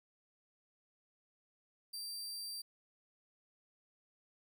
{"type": "tone", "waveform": "sawtooth", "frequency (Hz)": 4699, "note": "D8", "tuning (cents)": 0, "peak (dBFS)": -39, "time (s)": [1.93, 2.62], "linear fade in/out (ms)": 10, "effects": []}